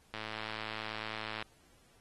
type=click train; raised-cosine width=0.3 ms; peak=-23 dBFS; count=141; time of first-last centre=0.14-1.424 s; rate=109 Hz; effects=pink hiss -66 dBFS RMS until 2 s + AAC 32 kbps